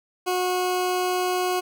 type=tone; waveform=20% pulse; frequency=364.1 Hz; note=F#4; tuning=28 cents flat; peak=-17 dBFS; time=0.26-1.61 s; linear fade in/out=20 ms; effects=none